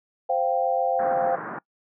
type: chord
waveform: sine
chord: C suspended fourth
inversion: none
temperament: just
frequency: 523.3 / 697.7 / 784.9 Hz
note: C5 / F5 / G5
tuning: 0 / -2 / +2 cents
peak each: -25 dBFS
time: 0.29-1.36 s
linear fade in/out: 10 ms
type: band-pass noise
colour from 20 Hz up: white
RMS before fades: -34 dBFS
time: 0.99-1.59 s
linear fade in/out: 5 ms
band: 130 to 1600 Hz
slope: 48 dB/octave
effects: noise-tail reverb RT60 0.1 s tail -24 dB re dry